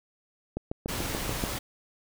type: click train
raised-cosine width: 2 ms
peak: -17 dBFS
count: 7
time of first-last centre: 0.57-1.438 s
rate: 6.91 Hz
type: noise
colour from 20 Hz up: pink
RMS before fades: -33 dBFS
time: 0.88-1.59 s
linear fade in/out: 10 ms
effects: none